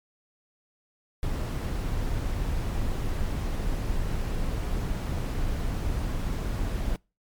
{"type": "noise", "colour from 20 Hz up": "brown", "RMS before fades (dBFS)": -28, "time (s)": [1.23, 6.96], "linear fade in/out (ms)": 0, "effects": ["noise-tail reverb RT60 0.3 s tail -26 dB re dry", "MP3 96 kbps"]}